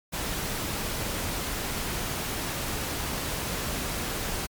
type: noise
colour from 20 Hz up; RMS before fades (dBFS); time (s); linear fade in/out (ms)
pink; -31; 0.12-4.47; 20
effects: MP3 96 kbps